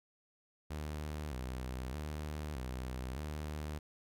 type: tone with vibrato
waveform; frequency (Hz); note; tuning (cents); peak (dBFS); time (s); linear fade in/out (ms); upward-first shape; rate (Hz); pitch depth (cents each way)
sawtooth; 69.3; C#2; 0; -35; 0.7-3.79; 10; square; 0.81; 150
effects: none